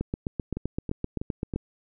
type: two click trains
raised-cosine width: 3 ms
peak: -15 / -18 dBFS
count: 13 / 4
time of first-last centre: 0.01-1.56 / 0.57-1.538 s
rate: 7.74 / 3.1 Hz
effects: none